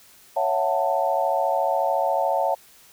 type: chord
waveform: sine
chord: F# minor seventh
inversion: second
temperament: just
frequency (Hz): 555 / 666 / 740 / 888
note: C#5 / E5 / F#5 / A5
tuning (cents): +2 / +18 / 0 / +16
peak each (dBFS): -25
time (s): 0.36-2.55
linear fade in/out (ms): 10
effects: white hiss -52 dBFS RMS until 2.92 s